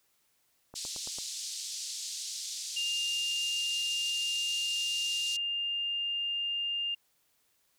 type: click train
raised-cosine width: 1 ms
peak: -32 dBFS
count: 5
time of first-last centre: 0.74-1.185 s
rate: 8.98 Hz
type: band-pass noise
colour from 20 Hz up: pink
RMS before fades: -39 dBFS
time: 0.75-5.37 s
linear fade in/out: 10 ms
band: 4100 to 8100 Hz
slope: 24 dB/octave
type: tone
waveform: sine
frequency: 2807 Hz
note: F7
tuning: 8 cents sharp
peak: -30 dBFS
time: 2.76-6.95 s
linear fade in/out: 10 ms
effects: white hiss -72 dBFS RMS until 7.78 s